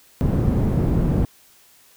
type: low-pass noise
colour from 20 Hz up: white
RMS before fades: -19 dBFS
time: 0.21-1.25 s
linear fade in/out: 0 ms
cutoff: 190 Hz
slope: 12 dB/octave
effects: white hiss -53 dBFS RMS until 1.96 s